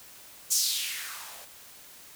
violet noise with band-pass filter sweep, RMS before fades -31 dBFS, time 0.5-1.46 s, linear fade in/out 20 ms, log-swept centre 6900 to 520 Hz, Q 2.7, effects white hiss -50 dBFS RMS until 2.15 s

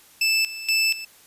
25% pulse tone with tremolo, 2637 Hz, E7, in tune, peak -14 dBFS, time 0.21-1.05 s, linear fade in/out 5 ms, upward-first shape square, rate 2.1 Hz, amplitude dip 80%, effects white hiss -52 dBFS RMS until 1.26 s + resampled to 32000 Hz

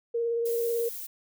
sine tone with vibrato, 466.2 Hz, A#4, in tune, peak -25 dBFS, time 0.14-0.89 s, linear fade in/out 10 ms, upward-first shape sine, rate 18 Hz, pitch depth 18 cents each way
violet noise, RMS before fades -38 dBFS, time 0.45-1.07 s, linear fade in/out 10 ms
effects none

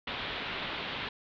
white low-pass noise, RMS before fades -37 dBFS, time 0.07-1.09 s, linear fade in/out 5 ms, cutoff 3800 Hz, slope 48 dB/octave, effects none

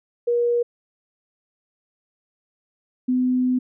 sine tone pair in turn, 477.2 / 252.8 Hz, A#4 / B3, +41 / +41 cents, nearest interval major seventh, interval 1100 cents, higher first, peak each -17 dBFS, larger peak neither, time 0.27-0.63 / 3.08-3.59 s, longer second, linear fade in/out 10 ms, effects none

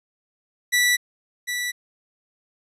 sawtooth tone with echo, 1961 Hz, B6, 13 cents flat, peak -13 dBFS, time 0.72-0.97 s, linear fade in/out 20 ms, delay 750 ms, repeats 1, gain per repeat -8 dB, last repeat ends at 1.72 s, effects resampled to 32000 Hz

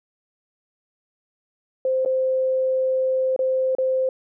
sine tone with dropouts, 521 Hz, C5, 7 cents flat, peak -18 dBFS, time 1.85-4.09 s, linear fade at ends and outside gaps 2 ms, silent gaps 2.05-2.059 / 3.363-3.391 / 3.751-3.784 s, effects none

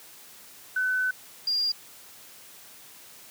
sine tone pair in turn, 1509 / 4806 Hz, F#6 / D8, +34 / +39 cents, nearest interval octave + minor sixth, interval 2005 cents, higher second, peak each -23 dBFS, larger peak neither, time 0.76-1.11 / 1.47-1.72 s, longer first, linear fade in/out 5 ms, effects white hiss -49 dBFS RMS until 3.3 s + high-pass 100 Hz 12 dB/octave

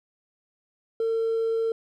triangle tone with hard clipping, 452.7 Hz, A4, 49 cents sharp, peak -22 dBFS, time 1-1.72 s, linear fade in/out 2 ms, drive 2 dB, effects none

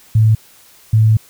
sine tone pair in turn, 109.8 / 109.8 Hz, A2 / A2, -3 / -3 cents, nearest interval unison, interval 0 cents, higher neither, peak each -7 dBFS, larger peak neither, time 0.15-0.35 / 0.93-1.17 s, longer second, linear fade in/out 5 ms, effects white hiss -46 dBFS RMS until 1.29 s

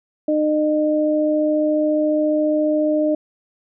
sine tone pair together, 304.8 / 609.6 Hz, D#4 / D#5, -36 / -36 cents, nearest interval octave, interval 1200 cents, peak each -18 dBFS, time 0.28-3.15 s, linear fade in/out 5 ms, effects none

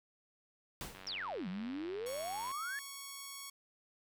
pink noise with exponential decay, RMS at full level -40 dBFS, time 0.81-1.15 s, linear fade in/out 0 ms, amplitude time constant 73 ms
click train, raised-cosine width 0.3 ms, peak -34 dBFS, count 149, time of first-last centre 0.95-2.514 s, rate 94.6 Hz
sine exponential two-way sweep, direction down then up, 5730 to 173.5 to 1768 Hz, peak -38 dBFS, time 1.07-2.79 s, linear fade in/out 0 ms, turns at 1.48 s
5% pulse tone, 1108.7 Hz, C#6, in tune, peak -33 dBFS, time 2.06-3.5 s, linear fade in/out 5 ms
effects none

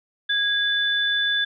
sine tone pair together, 1649 / 3494 Hz, G#6 / A7, -13 / -13 cents, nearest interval octave + minor second, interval 1300 cents, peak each -22 dBFS, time 0.29-1.45 s, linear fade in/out 10 ms, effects none

